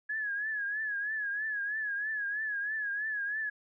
sine tone with vibrato, 1686 Hz, G#6, 26 cents sharp, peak -31 dBFS, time 0.09-3.5 s, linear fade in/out 10 ms, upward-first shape triangle, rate 3.1 Hz, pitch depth 95 cents each way, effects none

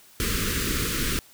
pink band-stop noise, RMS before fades -26 dBFS, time 0.2-1.19 s, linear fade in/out 0 ms, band 470 to 1200 Hz, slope 48 dB/octave, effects white hiss -53 dBFS RMS until 1.33 s

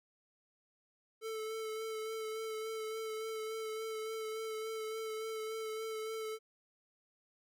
square tone with vibrato, 440 Hz, A4, in tune, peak -39 dBFS, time 1.21-6.39 s, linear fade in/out 50 ms, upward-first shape sine, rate 3.5 Hz, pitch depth 20 cents each way, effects none

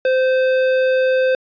sine tone with tanh clipping, 518 Hz, C5, 17 cents flat, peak -15 dBFS, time 0.05-1.35 s, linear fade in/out 2 ms, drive 14 dB, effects resampled to 11025 Hz

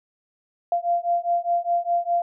sine beating tone pair, 690 / 694.9 Hz, F5 / F5, -21 / -9 cents, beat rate 4.9 Hz, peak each -23 dBFS, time 0.72-2.22 s, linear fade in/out 2 ms, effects none

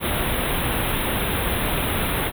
pink band-stop noise, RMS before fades -23 dBFS, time 0-2.32 s, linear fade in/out 50 ms, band 3800 to 9400 Hz, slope 96 dB/octave, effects none

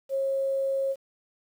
sine tone with quantisation, 542 Hz, C#5, 39 cents flat, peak -24 dBFS, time 0.09-0.96 s, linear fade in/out 50 ms, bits 9, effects none

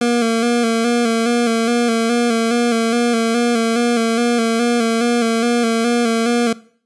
25% pulse tone with vibrato, 233.1 Hz, A#3, in tune, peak -10 dBFS, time 0.01-6.53 s, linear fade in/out 5 ms, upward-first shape square, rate 2.4 Hz, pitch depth 40 cents each way, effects noise-tail reverb RT60 0.5 s tail -20 dB re dry + resampled to 24000 Hz

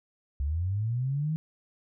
sine linear sweep, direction up, 65.9 to 160.9 Hz, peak -26 dBFS, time 0.4-1.36 s, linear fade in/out 0 ms, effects none

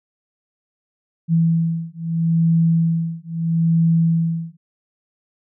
sine beating tone pair, 164.81 / 165.58 Hz, E3 / E3, 0 / +8 cents, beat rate 0.77 Hz, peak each -18 dBFS, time 1.28-4.57 s, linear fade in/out 50 ms, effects none

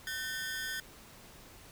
sawtooth ring-modulated tone, 1666 Hz, G#6, 5 cents sharp, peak -29 dBFS, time 0.07-0.8 s, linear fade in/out 2 ms, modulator 143 Hz, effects pink hiss -54 dBFS RMS until 1.71 s

